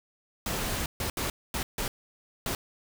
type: noise bursts at uneven times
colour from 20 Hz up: pink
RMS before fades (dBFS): -31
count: 6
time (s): 0.46-0.86 / 1-1.1 / 1.17-1.3 / 1.54-1.63 / 1.78-1.88 / 2.46-2.55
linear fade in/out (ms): 2
effects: none